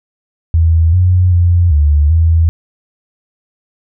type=tone with pitch steps; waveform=sine; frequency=81.9 / 90.7 / 87.3 / 73.8 / 82 Hz; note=E2 / F#2 / F2 / D2 / E2; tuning=-11 / -34 / 0 / +9 / -9 cents; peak=-6 dBFS; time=0.54-2.49 s; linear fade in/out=0 ms; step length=390 ms; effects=none

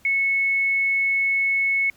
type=tone; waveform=sine; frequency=2200 Hz; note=C#7; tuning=14 cents flat; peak=-18 dBFS; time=0.05-1.9 s; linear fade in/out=2 ms; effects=pink hiss -56 dBFS RMS until 1.96 s

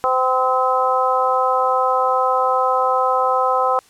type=harmonic tone; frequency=257.5 Hz; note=C4; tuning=28 cents flat; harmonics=2 / 3 / 4 / 5; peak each=-20 / -20 / -20 / -20 dBFS; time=0.04-3.79 s; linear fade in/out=0 ms; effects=white hiss -52 dBFS RMS until 3.89 s + low-pass 10000 Hz 12 dB/octave

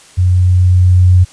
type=tone with level ramp; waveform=sine; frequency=90.8 Hz; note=F#2; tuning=32 cents flat; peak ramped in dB=-7 to -3 dBFS; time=0.17-1.25 s; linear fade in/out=20 ms; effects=white hiss -41 dBFS RMS until 1.32 s + resampled to 22050 Hz

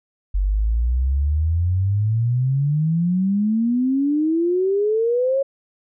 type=exponential sweep; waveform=sine; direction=up; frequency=46.25 to 554.4 Hz; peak=-16 dBFS; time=0.34-5.43 s; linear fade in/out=10 ms; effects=none

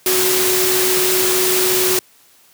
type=tone in noise; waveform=sine; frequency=370 Hz; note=F#4; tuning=in tune; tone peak=-18 dBFS; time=0.06-1.99 s; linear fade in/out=2 ms; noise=white; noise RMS=-17 dBFS; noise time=0.06-1.99 s; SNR=-4 dB; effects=white hiss -51 dBFS RMS until 2.53 s + high-pass 100 Hz 12 dB/octave

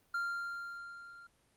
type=tone with level ramp; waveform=triangle; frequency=1391 Hz; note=F6; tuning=7 cents flat; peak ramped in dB=-30 to -50 dBFS; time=0.14-1.27 s; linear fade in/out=5 ms; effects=pink hiss -71 dBFS RMS until 1.56 s + Opus 32 kbps

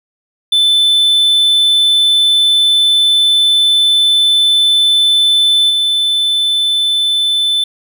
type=tone with level steps; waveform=triangle; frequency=3520 Hz; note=A7; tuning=in tune; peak=-6 / -9 dBFS; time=0.52-7.64 s; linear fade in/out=5 ms; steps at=5.69 s; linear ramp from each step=20 ms; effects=none

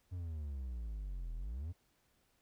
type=exponential two-way sweep; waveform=triangle; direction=down then up; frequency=92.5 to 39.8 to 92.5 Hz; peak=-37 dBFS; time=0.11-1.73 s; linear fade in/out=20 ms; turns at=1.35 s; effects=pink hiss -75 dBFS RMS until 2.41 s

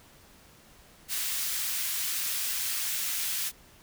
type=high-pass noise; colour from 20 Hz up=white; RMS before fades=-31 dBFS; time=1.08-3.52 s; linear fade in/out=50 ms; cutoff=1700 Hz; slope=12 dB/octave; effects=pink hiss -56 dBFS RMS until 3.82 s

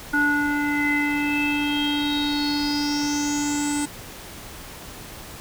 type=tone with low-pass filter sweep; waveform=square; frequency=291.5 Hz; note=D4; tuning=13 cents flat; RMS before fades=-23 dBFS; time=0.13-3.86 s; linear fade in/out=10 ms; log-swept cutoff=1400 to 8600 Hz; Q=8.6; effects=pink hiss -39 dBFS RMS until 5.4 s

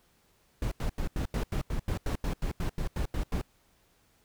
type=noise bursts; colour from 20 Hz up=brown; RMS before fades=-30 dBFS; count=16; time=0.62-3.415 s; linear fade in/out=2 ms; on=95 ms; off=85 ms; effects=pink hiss -67 dBFS RMS until 4.24 s

